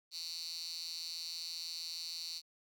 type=tone with high-pass filter; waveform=10% pulse; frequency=166.2 Hz; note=E3; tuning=15 cents sharp; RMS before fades=-43 dBFS; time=0.11-2.42 s; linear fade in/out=50 ms; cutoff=4500 Hz; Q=9.3; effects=none